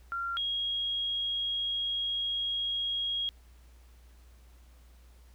sine tone pair in turn, 1380 / 3282 Hz, F6 / G#7, -21 / -21 cents, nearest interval octave + minor third, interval 1500 cents, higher second, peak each -31 / -29 dBFS, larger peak second, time 0.12-0.37 / 0.37-3.29 s, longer second, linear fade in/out 0 ms, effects added 60 Hz sine -53 dBFS peak until 5.34 s + pink hiss -65 dBFS RMS until 5.34 s

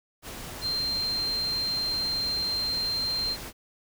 sine tone in noise, 4164 Hz, C8, 9 cents flat, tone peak -26 dBFS, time 0.61-3.37 s, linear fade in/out 50 ms, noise pink, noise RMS -39 dBFS, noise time 0.22-3.53 s, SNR +10 dB, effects none

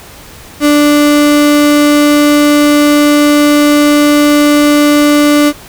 35% pulse tone, 293.7 Hz, D4, in tune, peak -3 dBFS, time 0.6-5.53 s, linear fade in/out 50 ms, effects pink hiss -33 dBFS RMS until 5.68 s

